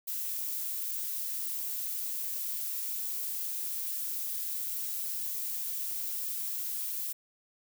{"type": "noise", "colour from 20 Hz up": "violet", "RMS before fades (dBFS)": -35, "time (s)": [0.07, 7.13], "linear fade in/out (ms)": 10, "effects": []}